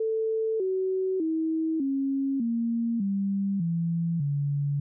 sine tone with pitch steps, 442.9 / 376.8 / 320.5 / 272.6 / 231.9 / 197.29 / 167.83 / 142.77 Hz, A4 / F#4 / E4 / C#4 / A#3 / G3 / E3 / D3, +11 / +32 / -49 / -29 / -9 / +11 / +31 / -49 cents, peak -24 dBFS, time 0-4.8 s, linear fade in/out 5 ms, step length 600 ms, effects none

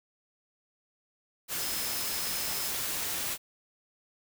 sine tone in noise, 5150 Hz, E8, 41 cents flat, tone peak -40 dBFS, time 1.57-2.72 s, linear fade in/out 50 ms, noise white, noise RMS -33 dBFS, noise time 1.48-3.38 s, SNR -10 dB, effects none

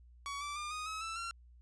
sawtooth tone with pitch steps, 1127 / 1164.1 / 1202.3 / 1241.8 / 1282.7 / 1324.8 / 1368.4 Hz, C#6 / D6 / D6 / D#6 / E6 / E6 / F6, +28 / -16 / +40 / -4 / -48 / +8 / -36 cents, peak -35 dBFS, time 0.26-1.31 s, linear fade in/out 0 ms, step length 150 ms, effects added 60 Hz sine -56 dBFS peak until 1.61 s + resampled to 22050 Hz

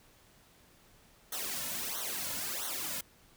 white noise with flanger, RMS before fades -37 dBFS, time 1.32-3.01 s, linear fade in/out 5 ms, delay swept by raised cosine 0.4 to 2.6 ms, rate 1.5 Hz, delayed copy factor -0.95, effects pink hiss -62 dBFS RMS until 3.36 s

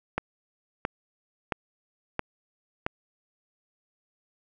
click train, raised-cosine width 0.5 ms, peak -11 dBFS, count 5, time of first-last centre 0.18-2.865 s, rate 1.49 Hz, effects none

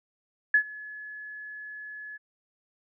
sine tone with ADSR envelope, 1705 Hz, G#6, 45 cents sharp, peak -15 dBFS, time 0.54-2.18 s, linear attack 4 ms, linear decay 83 ms, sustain -23 dB, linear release 22 ms, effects none

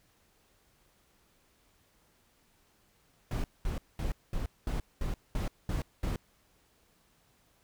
brown noise bursts, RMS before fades -32 dBFS, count 9, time 3.31-6.16 s, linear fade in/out 2 ms, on 130 ms, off 210 ms, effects pink hiss -68 dBFS RMS until 7.63 s

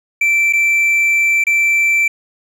triangle tone with dropouts, 2337 Hz, D7, 9 cents flat, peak -9 dBFS, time 0.21-2.08 s, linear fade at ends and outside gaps 5 ms, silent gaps 0.527-0.533 / 1.44-1.467 s, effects none

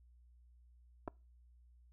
clicks, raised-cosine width 1 ms, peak -28 dBFS, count 2, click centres 1.077 / 1.08 s, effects noise-tail reverb RT60 0.3 s tail -25 dB re dry + added 60 Hz sine -61 dBFS peak until 1.92 s

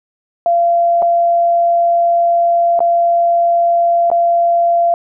sine tone with dropouts, 686 Hz, F5, 31 cents flat, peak -9 dBFS, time 0.46-4.94 s, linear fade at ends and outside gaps 1 ms, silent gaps 1.021-1.025 / 2.792-2.804 / 4.102-4.115 s, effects none

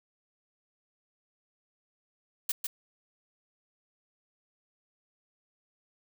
blue noise with echo, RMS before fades -29 dBFS, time 2.49-2.52 s, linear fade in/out 5 ms, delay 150 ms, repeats 1, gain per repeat -4 dB, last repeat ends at 2.67 s, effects none

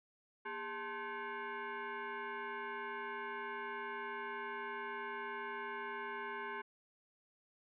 sine tone with frequency modulation, 239.2 Hz, A#3, 45 cents sharp, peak -40 dBFS, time 0.45-6.62 s, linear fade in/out 10 ms, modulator 646 Hz, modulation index 2.7, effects none

